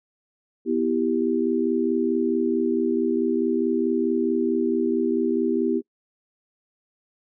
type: chord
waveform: sine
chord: E minor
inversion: second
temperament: equal with one note detuned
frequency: 246.9 / 327.4 / 392 Hz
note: B3 / E4 / G4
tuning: 0 / -12 / 0 cents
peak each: -24 dBFS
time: 0.65-5.82 s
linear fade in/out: 50 ms
effects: noise-tail reverb RT60 0.1 s tail -23 dB re dry